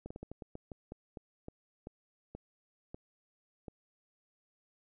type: slowing click train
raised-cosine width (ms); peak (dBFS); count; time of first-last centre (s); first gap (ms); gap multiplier
2; -30; 15; 0.06-3.682; 45; 1.24
effects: none